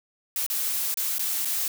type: noise with dropouts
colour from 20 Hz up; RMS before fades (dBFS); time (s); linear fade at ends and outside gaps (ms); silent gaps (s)
blue; -27; 0.36-1.68; 1; 0.464-0.5 / 0.942-0.972 / 1.183-1.194 / 1.449-1.455
effects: none